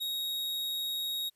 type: tone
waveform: 45% pulse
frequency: 3772 Hz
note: A#7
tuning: 20 cents sharp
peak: -32 dBFS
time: 0-1.3 s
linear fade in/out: 20 ms
effects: white hiss -75 dBFS RMS until 1.35 s + resampled to 32000 Hz